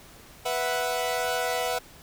sawtooth chord, B suspended fourth, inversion none, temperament equal, 493.9 / 659.3 / 740 Hz, B4 / E5 / F#5, 0 / 0 / 0 cents, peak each -26 / -27 / -26 dBFS, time 0.45-1.79 s, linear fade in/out 10 ms, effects pink hiss -50 dBFS RMS until 2.02 s

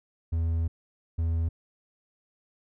triangle tone bursts at uneven times, 82.41 Hz, E2, in tune, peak -22 dBFS, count 2, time 0.32-0.68 / 1.18-1.49 s, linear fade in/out 10 ms, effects none

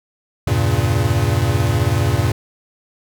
square chord, E diminished seventh, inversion none, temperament equal, 82.41 / 98 / 116.54 / 138.59 Hz, E2 / G2 / Bb2 / Db3, 0 / 0 / 0 / 0 cents, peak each -23 / -20 / -19 / -23 dBFS, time 0.47-2.32 s, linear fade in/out 5 ms, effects none

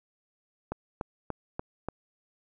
click train, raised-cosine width 1 ms, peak -18 dBFS, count 5, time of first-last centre 0.72-1.886 s, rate 3.43 Hz, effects none

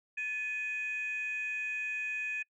sine tone pair together, 1732.8 / 2496 Hz, A6 / D#7, -27 / +5 cents, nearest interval tritone, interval 632 cents, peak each -38 / -33 dBFS, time 0.17-2.43 s, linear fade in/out 10 ms, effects noise-tail reverb RT60 0.1 s tail -25 dB re dry + tanh soft clip ceiling -28 dBFS

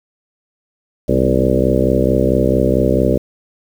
harmonic tone with a mistuned harmonic, 64.5 Hz, C2, 24 cents flat, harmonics 1 / 2 / 3 / 4 / 5 / 6 / 7 / 8 / 9, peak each -20 / -20 / -20 / -20 / -20 / -20 / -20 / -20 / -20 dBFS, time 1.08-3.18 s, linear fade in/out 10 ms, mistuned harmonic 3, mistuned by +63 cents, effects 7-bit

